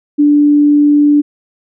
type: tone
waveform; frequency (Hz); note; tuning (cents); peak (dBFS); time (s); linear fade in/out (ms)
sine; 292.8; D4; -5; -5; 0.18-1.22; 20
effects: none